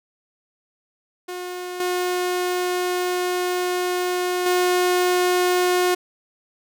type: tone with level steps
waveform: sawtooth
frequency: 360.4 Hz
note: F#4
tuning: 45 cents flat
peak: -25 / -17 / -13 dBFS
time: 1.28-5.95 s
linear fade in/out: 10 ms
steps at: 1.8 / 4.46 s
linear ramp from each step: 2 ms
effects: none